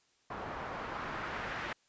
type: noise with low-pass filter sweep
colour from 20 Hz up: white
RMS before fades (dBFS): -40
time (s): 0.3-1.73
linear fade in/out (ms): 5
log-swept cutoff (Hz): 1000 to 1800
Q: 1.3
effects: white hiss -71 dBFS RMS until 1.88 s + resampled to 16000 Hz